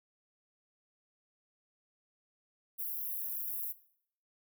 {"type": "high-pass noise", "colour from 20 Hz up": "white", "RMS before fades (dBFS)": -38, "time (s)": [2.78, 3.73], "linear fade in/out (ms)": 20, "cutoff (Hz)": 11000, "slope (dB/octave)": 96, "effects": ["noise-tail reverb RT60 0.6 s tail -17 dB re dry"]}